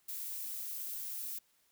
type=noise; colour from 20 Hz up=violet; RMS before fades=-41 dBFS; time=0.08-1.39 s; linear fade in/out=10 ms; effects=white hiss -72 dBFS RMS until 1.71 s